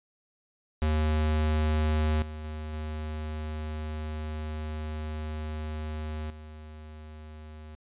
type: tone with level steps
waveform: square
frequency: 77.2 Hz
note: D#2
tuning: 13 cents flat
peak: -24 / -37 / -35 / -33 / -43 dBFS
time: 0.82-7.75 s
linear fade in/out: 0 ms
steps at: 2.22 / 2.44 / 2.73 / 6.3 s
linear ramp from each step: 2 ms
effects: resampled to 8000 Hz